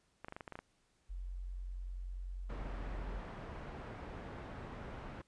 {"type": "clicks", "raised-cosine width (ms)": 0.5, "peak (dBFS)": -30, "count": 9, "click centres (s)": [0.246, 0.284, 0.324, 0.365, 0.408, 0.478, 0.523, 0.555, 0.59]}
{"type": "tone", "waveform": "sine", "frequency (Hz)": 45.06, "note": "F#1", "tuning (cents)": -45, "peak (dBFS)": -40, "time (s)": [1.09, 3.21], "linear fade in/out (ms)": 20}
{"type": "low-pass noise", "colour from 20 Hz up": "pink", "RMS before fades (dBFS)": -47, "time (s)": [2.49, 5.22], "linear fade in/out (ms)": 10, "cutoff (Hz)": 1600, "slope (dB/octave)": 12}
{"effects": ["pink hiss -75 dBFS RMS until 5.27 s", "resampled to 22050 Hz"]}